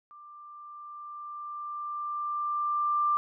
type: tone with level ramp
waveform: sine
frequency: 1185 Hz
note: D6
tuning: 15 cents sharp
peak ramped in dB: -47 to -22 dBFS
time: 0.11-3.17 s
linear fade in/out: 0 ms
effects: none